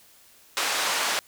pink band-pass noise, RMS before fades -26 dBFS, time 0.57-1.19 s, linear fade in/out 0 ms, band 770 to 8700 Hz, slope 12 dB/octave, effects white hiss -55 dBFS RMS until 1.27 s

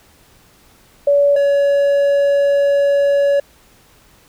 sine / triangle tone pair in turn, 570 / 564.8 Hz, C#5 / C#5, +48 / +32 cents, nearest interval unison, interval 16 cents, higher first, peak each -9 dBFS, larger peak neither, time 1.07-1.36 / 1.36-3.4 s, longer second, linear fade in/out 5 ms, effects pink hiss -50 dBFS RMS until 4.28 s

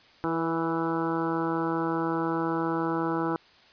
harmonic tone with a mistuned harmonic, 164.81 Hz, E3, in tune, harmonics 1 / 2 / 3 / 4 / 5 / 6 / 7 / 8 / 9, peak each -35 / -28 / -34 / -41 / -35 / -35 / -41 / -35 / -41 dBFS, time 0.24-3.36 s, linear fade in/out 0 ms, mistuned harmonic 3, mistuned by -19 cents, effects white hiss -56 dBFS RMS until 3.72 s + resampled to 11025 Hz

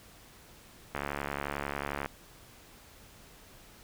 click train, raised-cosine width 0.5 ms, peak -18 dBFS, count 80, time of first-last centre 0.95-2.06 s, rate 71.2 Hz, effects pink hiss -55 dBFS RMS until 3.83 s

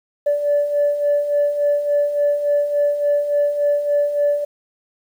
sine beating tone pair, 578 / 581.5 Hz, D5 / D5, -28 / -17 cents, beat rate 3.5 Hz, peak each -22 / -15 dBFS, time 0.26-4.45 s, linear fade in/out 10 ms, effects tanh soft clip ceiling -10 dBFS + 8-bit

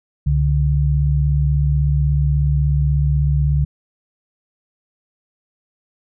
sine tone pair together, 67.8 / 144.2 Hz, C#2 / D3, -38 / -31 cents, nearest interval octave + minor second, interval 1307 cents, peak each -16 dBFS, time 0.26-3.65 s, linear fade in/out 10 ms, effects none

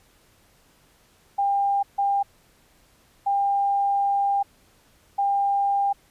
sine tone bursts at uneven times, 799 Hz, G5, 33 cents sharp, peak -19 dBFS, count 4, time 1.38-1.83 / 1.98-2.23 / 3.26-4.43 / 5.18-5.93 s, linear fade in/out 10 ms, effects pink hiss -59 dBFS RMS until 6.1 s + resampled to 32000 Hz

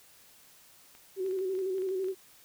clicks, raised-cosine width 0.3 ms, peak -38 dBFS, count 11, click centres 0.951 / 1.263 / 1.311 / 1.389 / 1.552 / 1.59 / 1.782 / 1.82 / 1.889 / 2.044 / 2.085 s
sine tone with vibrato, 377.9 Hz, F#4, 37 cents sharp, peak -29 dBFS, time 1.16-2.15 s, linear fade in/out 50 ms, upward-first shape square, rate 12 Hz, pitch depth 38 cents each way
effects white hiss -58 dBFS RMS until 2.44 s

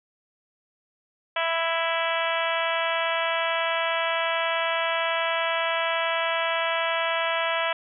harmonic tone, 330.6 Hz, E4, 5 cents sharp, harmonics 2 / 3 / 4 / 5 / 6 / 7 / 8 / 9 / 10, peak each -28 / -30 / -31 / -32 / -33 / -33 / -34 / -35 / -35 dBFS, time 1.36-7.73 s, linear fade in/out 5 ms, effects none

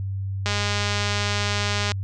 click train, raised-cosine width 0.2 ms, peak -8 dBFS, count 300, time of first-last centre 0.46-1.919 s, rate 205 Hz, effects added 97 Hz sine -25 dBFS peak until 2.03 s + resampled to 24000 Hz

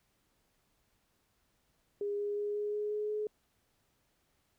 sine tone with pitch steps, 408.1 / 410.7 / 413.3 / 416 / 418.6 / 421.3 / 424 Hz, G#4 / G#4 / G#4 / G#4 / G#4 / G#4 / G#4, -30 / -19 / -8 / +3 / +14 / +25 / +36 cents, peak -32 dBFS, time 2.01-3.27 s, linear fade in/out 2 ms, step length 180 ms, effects pink hiss -75 dBFS RMS until 4.58 s

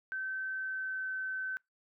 sine tone with pitch glide, 1540 to 1530.2 Hz, G6 to G6, -31 to -42 cents, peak -34 dBFS, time 0.12-1.57 s, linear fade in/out 0 ms, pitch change -11 cents, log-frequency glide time 0.54-1.1 s, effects noise-tail reverb RT60 0.2 s tail -26 dB re dry

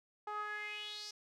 sawtooth tone with band-pass filter sweep, 419.5 Hz, G#4, 17 cents sharp, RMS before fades -43 dBFS, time 0.27-1.11 s, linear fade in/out 5 ms, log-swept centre 990 to 5400 Hz, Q 5.4, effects none

